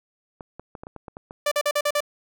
clicks, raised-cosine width 1 ms, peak -23 dBFS, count 9, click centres 0.408 / 0.596 / 0.752 / 0.835 / 0.869 / 0.963 / 1.082 / 1.169 / 1.309 s
sawtooth tone bursts, 587.3 Hz, D5, in tune, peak -16 dBFS, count 6, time 1.46-2.005 s, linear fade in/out 5 ms, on 55 ms, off 43 ms
effects none

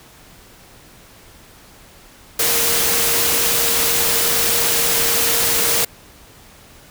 sine tone in noise, 466.2 Hz, A#4, in tune, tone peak -28 dBFS, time 2.39-5.85 s, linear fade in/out 5 ms, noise white, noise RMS -17 dBFS, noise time 2.39-5.85 s, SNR -14 dB, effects pink hiss -45 dBFS RMS until 6.9 s

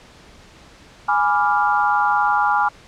sine chord, G# diminished seventh, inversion none, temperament equal, 830.6 / 987.8 / 1174.7 / 1396.9 Hz, G#5 / B5 / D6 / F6, 0 / 0 / 0 / 0 cents, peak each -18 / -22 / -22 / -21 dBFS, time 1.08-2.69 s, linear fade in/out 10 ms, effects pink hiss -46 dBFS RMS until 2.87 s + low-pass 6000 Hz 12 dB/octave

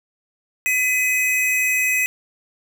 square tone pair together, 2010 / 2532 Hz, B6 / D#7, +30 / +30 cents, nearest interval major third, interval 400 cents, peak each -23 / -19 dBFS, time 0.66-2.06 s, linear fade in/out 0 ms, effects none

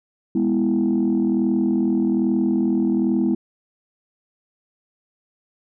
sine chord, E major, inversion first, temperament just, 206 / 247.2 / 329.6 Hz, G#3 / B3 / E4, -14 / +2 / 0 cents, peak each -20 dBFS, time 0.35-3.35 s, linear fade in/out 5 ms, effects tanh soft clip ceiling -11 dBFS

